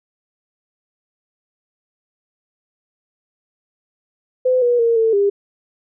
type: tone with pitch steps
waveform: sine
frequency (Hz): 509 / 483.7 / 463.5 / 448.4 / 402.1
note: C5 / B4 / A#4 / A4 / G4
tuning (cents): -48 / -36 / -10 / +33 / +44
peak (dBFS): -12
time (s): 4.45-5.3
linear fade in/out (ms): 10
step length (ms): 170
effects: none